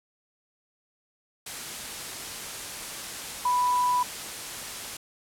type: tone in noise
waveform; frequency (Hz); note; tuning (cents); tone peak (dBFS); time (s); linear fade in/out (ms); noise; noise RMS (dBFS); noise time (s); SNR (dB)
sine; 989; B5; +2; -21; 3.45-4.03; 5; white; -36; 1.46-4.97; +12
effects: low-pass 11000 Hz 12 dB/octave